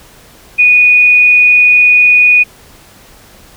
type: tone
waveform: sine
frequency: 2469 Hz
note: D#7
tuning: 14 cents flat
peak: -3 dBFS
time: 0.58-2.44 s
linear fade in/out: 20 ms
effects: pink hiss -40 dBFS RMS until 3.56 s